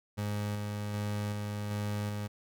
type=tone with tremolo; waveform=30% pulse; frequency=103.83 Hz; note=G#2; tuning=in tune; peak=-29 dBFS; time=0.17-2.28 s; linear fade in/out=20 ms; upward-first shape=square; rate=1.3 Hz; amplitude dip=25%; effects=none